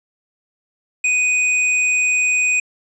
square tone, 2490 Hz, D#7, 1 cent sharp, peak -15 dBFS, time 1.04-2.6 s, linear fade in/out 5 ms, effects resampled to 22050 Hz

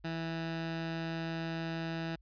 15% pulse tone with notch filter, 164.2 Hz, E3, 6 cents flat, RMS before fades -37 dBFS, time 0.04-2.16 s, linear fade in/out 10 ms, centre 460 Hz, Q 1.8, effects added 50 Hz sine -59 dBFS peak until 2.21 s + resampled to 11025 Hz

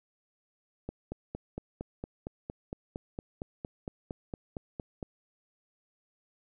click train, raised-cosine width 2 ms, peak -23 dBFS, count 19, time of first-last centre 0.89-5.028 s, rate 4.35 Hz, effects none

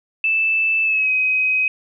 sine tone with pitch glide, 2637 to 2525 Hz, E7 to D#7, 0 to +25 cents, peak -15 dBFS, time 0.24-1.68 s, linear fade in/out 2 ms, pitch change -75 cents, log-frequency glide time 0.83-1.11 s, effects none

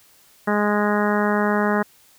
harmonic tone, 207.7 Hz, G#3, in tune, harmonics 1 / 2 / 3 / 4 / 5 / 6 / 7 / 8 / 9, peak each -21 / -24 / -26 / -27 / -28 / -29 / -29 / -30 / -31 dBFS, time 0.47-1.83 s, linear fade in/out 10 ms, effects white hiss -54 dBFS RMS until 2.18 s

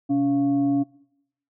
sine tone with frequency modulation, 281.8 Hz, C#4, 29 cents sharp, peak -18 dBFS, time 0.09-0.84 s, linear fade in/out 20 ms, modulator 411 Hz, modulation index 0.4, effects noise-tail reverb RT60 0.8 s tail -24 dB re dry

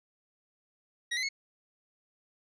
25% pulse tone with pitch steps, 1900 / 2036 / 2183 Hz, A#6 / C7 / C#7, +33 / -48 / -27 cents, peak -26 dBFS, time 1.11-1.29 s, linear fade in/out 10 ms, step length 60 ms, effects resampled to 22050 Hz

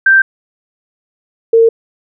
sine tone pair in turn, 1568 / 455.8 Hz, G6 / A#4, 0 / -39 cents, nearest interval octave + major sixth, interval 2139 cents, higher first, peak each -4 dBFS, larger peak neither, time 0.06-0.22 / 1.53-1.69 s, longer neither, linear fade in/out 5 ms, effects none

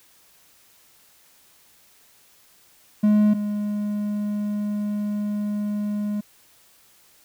triangle tone pair in turn, 210.1 / 207.6 Hz, G#3 / G#3, +20 / 0 cents, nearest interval unison, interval 20 cents, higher first, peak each -12 / -21 dBFS, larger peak first, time 3.03-3.34 / 3.34-6.21 s, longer second, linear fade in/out 10 ms, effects white hiss -56 dBFS RMS until 7.24 s

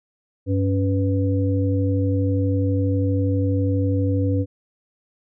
sine tone cluster, 97.7 / 280.8 / 494 Hz, G2 / C#4 / B4, -5 / +22 / 0 cents, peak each -19 / -23 / -27 dBFS, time 0.46-4.46 s, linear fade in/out 50 ms, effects none

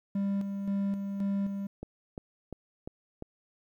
triangle tone with tremolo, 198.4 Hz, G3, 21 cents sharp, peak -25 dBFS, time 0.15-1.67 s, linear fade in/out 5 ms, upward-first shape square, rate 1.9 Hz, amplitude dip 45%
click train, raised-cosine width 2 ms, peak -25 dBFS, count 5, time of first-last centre 1.83-3.224 s, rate 2.87 Hz
effects 11-bit

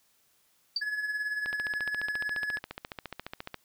sine tone with exponential decay, 4633 Hz, D8, 24 cents flat, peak -23 dBFS, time 0.76-0.84 s, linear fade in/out 5 ms, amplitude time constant 16 ms
triangle tone with tremolo, 1698 Hz, G#6, 38 cents sharp, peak -26 dBFS, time 0.81-2.59 s, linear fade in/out 10 ms, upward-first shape sine, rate 18 Hz, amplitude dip 55%
click train, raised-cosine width 0.3 ms, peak -21 dBFS, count 31, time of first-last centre 1.46-3.543 s, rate 14.4 Hz
effects white hiss -68 dBFS RMS until 3.64 s

